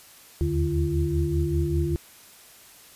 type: tone cluster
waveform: sine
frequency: 76.2 / 81.3 / 148.9 / 342.1 Hz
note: D#2 / E2 / D3 / F4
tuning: -36 / -23 / +24 / -36 cents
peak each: -27 dBFS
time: 0.41-1.96 s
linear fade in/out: 0 ms
effects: white hiss -50 dBFS RMS until 2.95 s + resampled to 32000 Hz